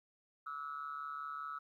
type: tone with amplitude modulation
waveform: sine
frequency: 1300 Hz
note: E6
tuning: 24 cents flat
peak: -36 dBFS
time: 0.46-1.59 s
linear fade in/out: 10 ms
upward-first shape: sine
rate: 145 Hz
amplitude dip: 85%
effects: tanh soft clip ceiling -33 dBFS + 13-bit